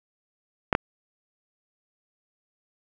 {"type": "clicks", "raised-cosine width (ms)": 0.5, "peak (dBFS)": -4, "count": 2, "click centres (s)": [0.728, 0.751], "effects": []}